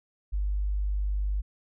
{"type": "tone", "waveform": "sine", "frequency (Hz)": 49.93, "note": "G1", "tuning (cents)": 33, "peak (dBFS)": -25, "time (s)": [0.32, 1.42], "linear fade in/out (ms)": 20, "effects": []}